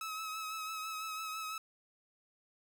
sawtooth tone with vibrato, 1287 Hz, E6, 42 cents flat, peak -35 dBFS, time 0.01-1.58 s, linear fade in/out 2 ms, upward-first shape triangle, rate 6 Hz, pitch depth 35 cents each way, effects none

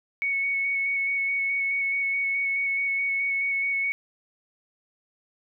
sine tone with vibrato, 2217 Hz, C#7, in tune, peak -23 dBFS, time 0.22-3.92 s, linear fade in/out 0 ms, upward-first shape square, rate 4.7 Hz, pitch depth 11 cents each way, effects none

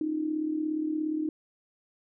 sine tone with amplitude modulation, 309.7 Hz, D#4, 8 cents flat, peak -24 dBFS, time 0.01-1.29 s, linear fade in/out 2 ms, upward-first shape sine, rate 37.1 Hz, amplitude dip 65%, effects none

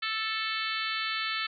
harmonic tone, 440 Hz, A4, in tune, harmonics 3 / 4 / 5 / 6 / 7 / 8 / 9 / 10, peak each -35 / -36 / -37 / -38 / -38 / -39 / -40 / -40 dBFS, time 0.02-1.47 s, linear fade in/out 10 ms, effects none

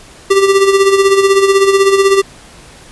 square tone with tremolo, 392 Hz, G4, in tune, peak -5 dBFS, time 0.3-2.22 s, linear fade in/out 10 ms, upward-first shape sine, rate 16 Hz, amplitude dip 60%, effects pink hiss -38 dBFS RMS until 2.91 s + resampled to 24000 Hz

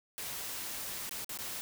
white noise with dropouts, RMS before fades -40 dBFS, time 0.18-1.61 s, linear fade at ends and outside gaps 0 ms, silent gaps 1.093-1.11 / 1.245-1.293 / 1.374-1.388 s, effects none

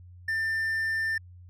triangle tone, 1790 Hz, A6, 29 cents sharp, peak -24 dBFS, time 0.28-1.18 s, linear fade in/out 5 ms, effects added 89 Hz sine -46 dBFS peak until 1.49 s

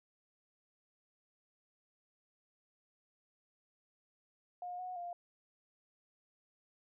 sine tone with pitch steps, 715 / 732 / 700 Hz, F5 / F#5 / F5, +41 / -19 / +4 cents, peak -40 dBFS, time 4.62-5.13 s, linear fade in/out 2 ms, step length 170 ms, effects none

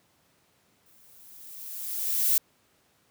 violet noise with exponential growth, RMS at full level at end -21 dBFS, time 0.86-2.38 s, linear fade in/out 2 ms, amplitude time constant 330 ms, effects pink hiss -66 dBFS RMS until 3.1 s + high-pass 100 Hz 12 dB/octave

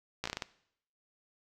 slowing click train, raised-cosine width 0.2 ms, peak -17 dBFS, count 7, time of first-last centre 0.24-0.422 s, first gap 15 ms, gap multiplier 1.28, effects noise-tail reverb RT60 0.7 s tail -19 dB re dry

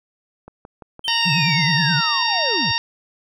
click train, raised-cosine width 1 ms, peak -24 dBFS, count 4, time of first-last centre 0.48-0.994 s, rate 5.84 Hz
triangle linear sweep, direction down, 3148 to 79.5 Hz, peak -22 dBFS, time 1.04-2.72 s, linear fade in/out 10 ms
harmonic tone, 925 Hz, A#5, 14 cents flat, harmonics 1 / 2 / 3 / 4 / 5 / 6, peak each -25 / -25 / -25 / -25 / -25 / -25 dBFS, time 1.08-2.78 s, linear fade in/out 0 ms
sine tone with vibrato, 157.3 Hz, D#3, 19 cents sharp, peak -19 dBFS, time 1.25-2.01 s, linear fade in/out 20 ms, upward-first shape triangle, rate 9.5 Hz, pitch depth 290 cents each way
effects none

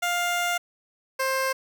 15% pulse tone pair in turn, 702 / 528.7 Hz, F5 / C5, +9 / +18 cents, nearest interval perfect fourth, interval 491 cents, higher first, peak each -17 dBFS, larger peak neither, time 0.02-0.58 / 1.19-1.53 s, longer first, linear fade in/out 10 ms, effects none

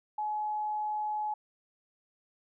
sine tone, 848 Hz, G#5, 36 cents sharp, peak -30 dBFS, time 0.18-1.34 s, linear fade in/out 5 ms, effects none

